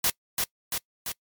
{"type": "noise with echo", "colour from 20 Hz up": "white", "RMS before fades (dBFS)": -23, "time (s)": [0.04, 0.1], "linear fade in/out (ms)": 2, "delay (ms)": 340, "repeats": 3, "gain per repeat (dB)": -3, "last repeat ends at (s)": 1.12, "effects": ["noise-tail reverb RT60 0.1 s tail -24 dB re dry", "MP3 96 kbps"]}